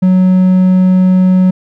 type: tone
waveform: triangle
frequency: 185 Hz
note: F#3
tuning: in tune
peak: -3 dBFS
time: 0.02-1.51 s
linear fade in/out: 10 ms
effects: none